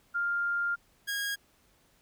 sine / sawtooth tone pair in turn, 1400 / 1636.9 Hz, F6 / G#6, +4 / -26 cents, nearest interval minor third, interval 270 cents, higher second, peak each -27 dBFS, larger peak neither, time 0.14-0.76 / 1.07-1.36 s, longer first, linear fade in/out 20 ms, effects pink hiss -66 dBFS RMS until 2.01 s

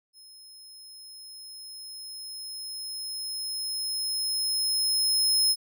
sawtooth tone with level ramp, 5160 Hz, E8, 38 cents flat, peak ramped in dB -46 to -17 dBFS, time 0.13-5.56 s, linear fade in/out 50 ms, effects none

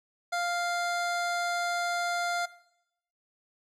25% pulse tone, 698.5 Hz, F5, in tune, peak -24 dBFS, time 0.32-2.46 s, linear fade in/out 10 ms, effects noise-tail reverb RT60 0.8 s tail -18 dB re dry + low-pass 9000 Hz 12 dB/octave

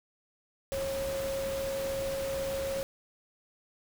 sine tone in noise, 544 Hz, C#5, 33 cents flat, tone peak -31 dBFS, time 0.72-2.83 s, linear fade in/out 0 ms, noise pink, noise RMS -40 dBFS, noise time 0.72-2.83 s, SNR +6 dB, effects none

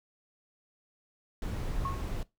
brown noise, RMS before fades -34 dBFS, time 1.42-2.23 s, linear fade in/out 2 ms
sine tone with exponential decay, 1091 Hz, C#6, 28 cents flat, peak -29 dBFS, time 1.85-2.08 s, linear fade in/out 2 ms, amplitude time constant 50 ms
effects noise-tail reverb RT60 0.2 s tail -20 dB re dry

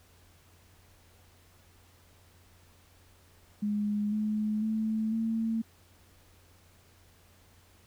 sine tone with pitch steps, 207.7 / 213.3 / 219 / 224.9 Hz, G#3 / G#3 / A3 / A3, 0 / +46 / -8 / +38 cents, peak -27 dBFS, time 3.62-5.62 s, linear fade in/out 10 ms, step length 500 ms, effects added 88 Hz sine -61 dBFS peak until 7.86 s + pink hiss -62 dBFS RMS until 7.86 s

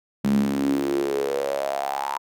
sawtooth tone with high-pass filter sweep, 69.3 Hz, C#2, in tune, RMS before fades -24 dBFS, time 0.24-2.18 s, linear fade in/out 5 ms, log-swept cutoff 190 to 960 Hz, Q 8.3, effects none

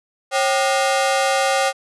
sawtooth ring-modulated tone, 661 Hz, E5, 5 cents sharp, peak -9 dBFS, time 0.31-1.73 s, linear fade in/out 50 ms, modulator 117 Hz, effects resampled to 24000 Hz

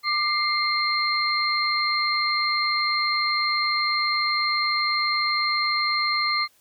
sine tone cluster, 1192 / 2100 / 4186 Hz, D6 / C7 / C8, +25 / +6 / 0 cents, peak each -25 dBFS, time 0.03-6.48 s, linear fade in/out 50 ms, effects white hiss -61 dBFS RMS until 6.6 s

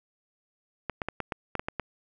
clicks, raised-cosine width 0.5 ms, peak -15 dBFS, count 9, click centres 0.897 / 1.018 / 1.086 / 1.203 / 1.322 / 1.553 / 1.595 / 1.685 / 1.797 s, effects none

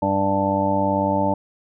harmonic tone, 98 Hz, G2, in tune, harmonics 1 / 2 / 3 / 5 / 6 / 7 / 8 / 9, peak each -29 / -25 / -25 / -32 / -23 / -33 / -33 / -22 dBFS, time 0.02-1.34 s, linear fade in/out 5 ms, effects none

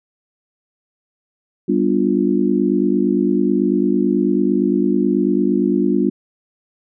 sine chord, G dominant seventh, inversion none, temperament just, 196 / 245 / 294 / 352.8 Hz, G3 / B3 / D4 / F4, 0 / -14 / +2 / +18 cents, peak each -19 dBFS, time 1.68-6.1 s, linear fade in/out 10 ms, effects none

